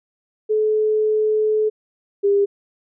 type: tone pair in turn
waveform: sine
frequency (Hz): 430.2 / 402.1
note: A4 / G4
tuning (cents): -39 / +44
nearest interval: minor second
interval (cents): 117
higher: first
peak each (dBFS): -15 / -13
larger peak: second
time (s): 0.49-1.7 / 2.23-2.46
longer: first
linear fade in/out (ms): 20
effects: none